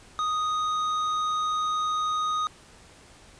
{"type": "tone with hard clipping", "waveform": "sine", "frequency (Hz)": 1244.5, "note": "D#6", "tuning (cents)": 0, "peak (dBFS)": -26, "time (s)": [0.19, 2.47], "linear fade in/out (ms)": 0, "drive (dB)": 8, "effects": ["pink hiss -52 dBFS RMS until 3.39 s", "resampled to 22050 Hz"]}